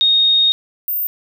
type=tone pair in turn; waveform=sine; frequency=3718 / 14633 Hz; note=A#7 / A#9; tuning=-5 / -33 cents; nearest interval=2 octaves; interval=2372 cents; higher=second; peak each=-10 / -17 dBFS; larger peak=first; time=0.01-0.52 / 0.88-1.07 s; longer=first; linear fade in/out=0 ms; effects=none